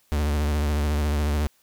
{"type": "tone with vibrato", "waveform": "45% pulse", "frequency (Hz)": 74, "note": "D2", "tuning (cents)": 14, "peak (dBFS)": -21, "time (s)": [0.12, 1.47], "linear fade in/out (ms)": 0, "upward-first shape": "triangle", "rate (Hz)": 14, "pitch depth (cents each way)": 85, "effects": ["white hiss -63 dBFS RMS until 1.62 s"]}